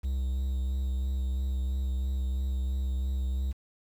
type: tone with vibrato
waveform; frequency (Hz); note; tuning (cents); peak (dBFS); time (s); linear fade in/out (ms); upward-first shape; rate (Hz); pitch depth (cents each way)
triangle; 65.41; C2; 0; -25; 0.03-3.53; 20; sine; 3; 25
effects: 9-bit